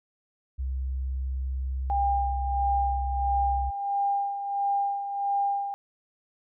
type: tone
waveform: sine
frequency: 65.41 Hz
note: C2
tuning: in tune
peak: -27 dBFS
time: 0.58-3.71 s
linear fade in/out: 20 ms
type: tone with tremolo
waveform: sine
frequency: 801 Hz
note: G5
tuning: 37 cents sharp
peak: -22 dBFS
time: 1.9-5.74 s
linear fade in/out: 0 ms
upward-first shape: sine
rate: 1.5 Hz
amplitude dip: 60%
effects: none